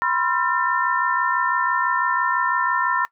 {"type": "tone cluster", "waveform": "sine", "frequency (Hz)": [987, 1053, 1364, 1798], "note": ["B5", "C6", "F6", "A6"], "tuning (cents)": [-1, 11, -41, 37], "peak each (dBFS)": -24, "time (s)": [0.02, 3.05], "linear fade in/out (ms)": 0, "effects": ["noise-tail reverb RT60 0.1 s tail -21 dB re dry"]}